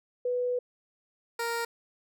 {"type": "tone pair in turn", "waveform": ["sine", "15% pulse"], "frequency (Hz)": [493.9, 466.2], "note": ["B4", "A#4"], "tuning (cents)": [0, 0], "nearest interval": "minor second", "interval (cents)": 100, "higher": "first", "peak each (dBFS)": [-26, -23], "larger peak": "second", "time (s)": [[0.25, 0.59], [1.39, 1.65]], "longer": "first", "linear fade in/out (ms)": 5, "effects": []}